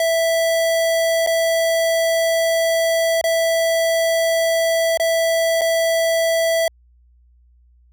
square tone with dropouts, 659.3 Hz, E5, in tune, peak -16 dBFS, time 0-6.68 s, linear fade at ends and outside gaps 2 ms, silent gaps 1.264-1.272 / 3.213-3.24 / 4.974-4.998 / 5.611-5.616 s, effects added 60 Hz sine -50 dBFS peak until 7.92 s

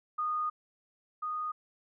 sine tone pair in turn, 1231 / 1236.1 Hz, D#6 / D#6, -19 / -12 cents, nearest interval unison, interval 7 cents, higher second, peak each -29 / -32 dBFS, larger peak first, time 0.18-0.5 / 1.22-1.52 s, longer first, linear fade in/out 10 ms, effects none

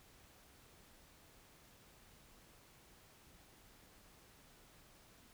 silence, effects pink hiss -64 dBFS RMS until 5.33 s

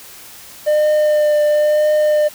triangle tone with vibrato, 602 Hz, D5, 43 cents sharp, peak -9 dBFS, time 0.66-2.29 s, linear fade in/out 20 ms, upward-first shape triangle, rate 0.98 Hz, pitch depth 18 cents each way, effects white hiss -38 dBFS RMS until 2.34 s

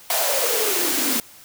white noise with high-pass filter sweep, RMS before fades -21 dBFS, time 0.1-1.2 s, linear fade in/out 2 ms, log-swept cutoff 710 to 240 Hz, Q 8, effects white hiss -46 dBFS RMS until 1.44 s

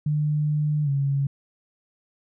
sine tone with pitch glide, 150 to 139.15 Hz, D3 to C#3, +37 to +7 cents, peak -20 dBFS, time 0.06-1.27 s, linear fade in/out 5 ms, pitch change -130 cents, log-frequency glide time 0.84-0.89 s, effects none

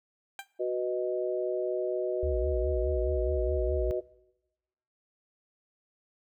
15% pulse tone with exponential decay, 790 Hz, G5, 13 cents sharp, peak -27 dBFS, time 0.39-0.47 s, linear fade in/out 1 ms, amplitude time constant 17 ms
sine chord, B major, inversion second, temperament equal, 370 / 493.9 / 622.3 Hz, F#4 / B4 / D#5, 0 / 0 / 0 cents, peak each -30 / -34 / -32 dBFS, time 0.59-4.01 s, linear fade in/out 20 ms
sine tone with vibrato, 65.2 Hz, C2, 5 cents flat, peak -29 dBFS, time 2.23-3.91 s, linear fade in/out 0 ms, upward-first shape sine, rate 4.8 Hz, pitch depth 270 cents each way
effects noise-tail reverb RT60 1.0 s tail -22 dB re dry

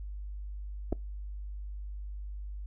clicks, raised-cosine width 2 ms, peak -22 / -17 dBFS, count 2, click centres 0.924 / 0.927 s, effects noise-tail reverb RT60 0.2 s tail -24 dB re dry + added 50 Hz sine -37 dBFS peak until 2.66 s

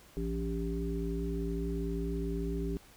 harmonic tone with a mistuned harmonic, 56.4 Hz, A1, 44 cents sharp, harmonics 1 / 3 / 5 / 7, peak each -35 / -37 / -39 / -38 dBFS, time 0.17-2.77 s, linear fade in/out 0 ms, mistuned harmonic 3, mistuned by +23 cents, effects pink hiss -58 dBFS RMS until 2.96 s

